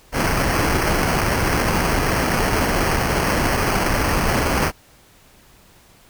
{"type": "noise with sample-and-hold", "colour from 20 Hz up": "pink", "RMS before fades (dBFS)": -19, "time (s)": [0.12, 4.72], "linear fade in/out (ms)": 50, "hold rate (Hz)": 3675, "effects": ["pink hiss -51 dBFS RMS until 6.09 s"]}